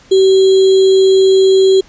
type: tone with sample-and-hold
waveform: sine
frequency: 382.5 Hz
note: G4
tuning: 42 cents flat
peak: -5 dBFS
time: 0.11-1.81 s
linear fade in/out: 10 ms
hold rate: 3675 Hz
effects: pink hiss -44 dBFS RMS until 1.88 s + resampled to 16000 Hz